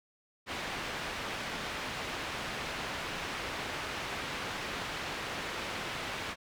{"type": "low-pass noise", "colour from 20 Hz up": "white", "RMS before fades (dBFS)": -38, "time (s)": [0.46, 6.36], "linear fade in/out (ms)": 50, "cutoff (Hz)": 2600, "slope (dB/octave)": 12, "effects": []}